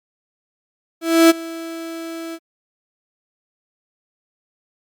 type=tone with ADSR envelope; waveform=35% pulse; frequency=329.6 Hz; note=E4; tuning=in tune; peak=-5 dBFS; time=1.01-2.39 s; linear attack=290 ms; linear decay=22 ms; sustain=-21 dB; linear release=50 ms; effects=Opus 48 kbps